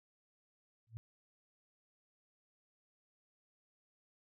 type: tone with exponential growth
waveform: sine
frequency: 113.4 Hz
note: A#2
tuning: 47 cents flat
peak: -38 dBFS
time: 0.87-0.97 s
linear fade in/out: 0 ms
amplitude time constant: 21 ms
effects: none